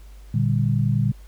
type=chord; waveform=sine; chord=G minor; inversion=first; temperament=equal with one note detuned; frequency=116.54 / 146.83 / 197.02 Hz; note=Bb2 / D3 / G3; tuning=0 / 0 / +9 cents; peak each=-20 / -22 / -25 dBFS; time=0.34-1.12 s; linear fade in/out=5 ms; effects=added 50 Hz sine -40 dBFS peak until 1.27 s + pink hiss -56 dBFS RMS until 1.27 s